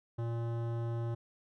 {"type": "tone with hard clipping", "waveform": "sine", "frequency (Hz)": 116.54, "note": "A#2", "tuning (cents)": 0, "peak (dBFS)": -35, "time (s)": [0.18, 1.15], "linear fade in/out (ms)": 10, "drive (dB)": 16, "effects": []}